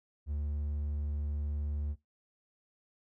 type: tone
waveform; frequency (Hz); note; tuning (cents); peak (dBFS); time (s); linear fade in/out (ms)
triangle; 73.42; D2; 0; -30; 0.26-1.96; 50
effects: noise-tail reverb RT60 0.2 s tail -22 dB re dry